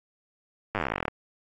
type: slowing click train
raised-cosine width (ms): 0.5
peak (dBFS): -12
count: 21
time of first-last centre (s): 0.75-1.081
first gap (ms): 9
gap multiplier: 1.06
effects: AAC 48 kbps